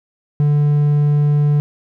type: tone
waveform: triangle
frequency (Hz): 146.83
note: D3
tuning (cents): 0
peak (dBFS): -9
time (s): 0.4-1.6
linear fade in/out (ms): 0
effects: none